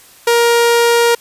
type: tone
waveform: sawtooth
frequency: 470.5 Hz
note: A#4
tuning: 16 cents sharp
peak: -5 dBFS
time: 0.27-1.15 s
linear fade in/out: 5 ms
effects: white hiss -43 dBFS RMS until 1.2 s + resampled to 32000 Hz